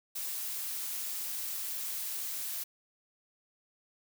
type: noise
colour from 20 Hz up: blue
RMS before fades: -37 dBFS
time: 0.15-2.64 s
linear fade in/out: 10 ms
effects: none